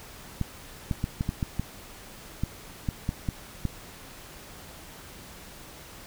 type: clicks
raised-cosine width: 5 ms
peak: -14 dBFS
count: 12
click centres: 0.413 / 0.912 / 1.041 / 1.209 / 1.291 / 1.428 / 1.596 / 2.436 / 2.888 / 3.091 / 3.288 / 3.653 s
effects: pink hiss -46 dBFS RMS until 6.06 s